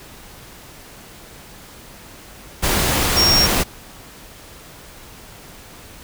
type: tone in noise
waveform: sine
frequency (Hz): 5560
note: F8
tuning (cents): -9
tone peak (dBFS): -13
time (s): 3.16-3.47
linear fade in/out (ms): 20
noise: pink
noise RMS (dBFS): -18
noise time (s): 2.62-3.64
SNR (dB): +2
effects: pink hiss -41 dBFS RMS until 6.03 s